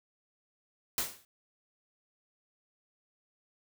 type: noise with exponential decay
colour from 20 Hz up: white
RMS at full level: -28 dBFS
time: 0.98-1.25 s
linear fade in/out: 1 ms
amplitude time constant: 58 ms
effects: none